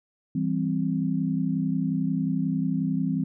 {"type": "chord", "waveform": "sine", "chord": "C major", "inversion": "first", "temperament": "equal", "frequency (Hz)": [164.81, 196, 261.6], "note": ["E3", "G3", "C4"], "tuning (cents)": [0, 0, 0], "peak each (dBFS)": [-27, -28, -27], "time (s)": [0.35, 3.24], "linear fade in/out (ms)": 5, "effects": []}